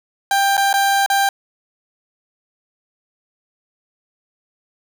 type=tone with dropouts; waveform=30% pulse; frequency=791 Hz; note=G5; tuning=15 cents sharp; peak=-11 dBFS; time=0.31-1.29 s; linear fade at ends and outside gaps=2 ms; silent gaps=0.569-0.577 / 0.729-0.739 / 1.062-1.1 s; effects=none